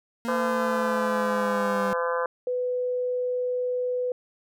40% pulse linear sweep, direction down, 233.1 to 196 Hz, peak -28 dBFS, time 0.25-1.93 s, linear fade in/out 0 ms
harmonic tone, 170 Hz, F3, 46 cents flat, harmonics 3 / 4 / 5 / 6 / 7 / 8 / 9 / 10, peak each -26 / -38 / -38 / -30 / -33 / -39 / -34 / -42 dBFS, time 0.28-2.26 s, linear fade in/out 2 ms
sine tone, 498 Hz, B4, 14 cents sharp, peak -24 dBFS, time 2.47-4.12 s, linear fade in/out 2 ms
effects none

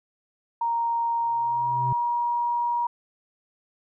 sine tone with pitch glide, 932.3 to 953 Hz, A#5 to A#5, 0 to +38 cents, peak -22 dBFS, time 0.61-2.87 s, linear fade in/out 5 ms, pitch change +38 cents, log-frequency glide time 1.38-1.7 s
triangle tone with exponential growth, 128.2 Hz, C3, 35 cents flat, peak -22 dBFS, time 1.19-1.93 s, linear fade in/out 5 ms, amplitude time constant 160 ms
effects none

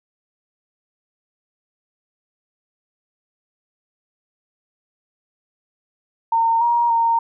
sine tone with pitch steps, 914 / 945 / 922 Hz, A#5 / A#5 / A#5, -34 / +23 / -19 cents, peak -14 dBFS, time 6.32-7.19 s, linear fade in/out 5 ms, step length 290 ms, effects none

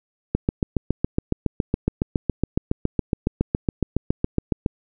click train, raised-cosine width 3 ms, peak -6 dBFS, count 32, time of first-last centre 0.35-4.662 s, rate 7.19 Hz, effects none

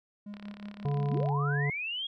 triangle tone with tremolo, 205.4 Hz, G#3, 19 cents flat, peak -36 dBFS, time 0.26-1.22 s, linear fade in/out 5 ms, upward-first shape sine, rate 5.6 Hz, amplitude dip 70%
click train, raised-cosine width 0.3 ms, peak -31 dBFS, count 34, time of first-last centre 0.34-1.288 s, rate 34.8 Hz
harmonic tone, 142.9 Hz, D3, 47 cents flat, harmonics 1 / 3 / 5 / 7, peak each -27 / -37 / -41 / -44 dBFS, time 0.85-1.7 s, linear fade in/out 2 ms
sine linear sweep, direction up, 147.3 to 3322 Hz, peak -32 dBFS, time 1.1-2.07 s, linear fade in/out 5 ms
effects none

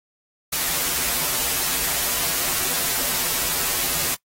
white noise with comb filter, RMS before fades -23 dBFS, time 0.52-4.15 s, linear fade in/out 10 ms, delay 9.5 ms, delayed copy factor -0.8, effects noise-tail reverb RT60 0.1 s tail -20 dB re dry + AAC 48 kbps

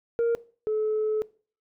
sine tone pair in turn, 466.3 / 431.1 Hz, A#4 / A4, +1 / -35 cents, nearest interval minor second, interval 136 cents, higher first, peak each -18 / -22 dBFS, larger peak first, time 0.19-0.35 / 0.67-1.22 s, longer second, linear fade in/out 0 ms, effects noise-tail reverb RT60 0.4 s tail -21 dB re dry + tanh soft clip ceiling -20 dBFS

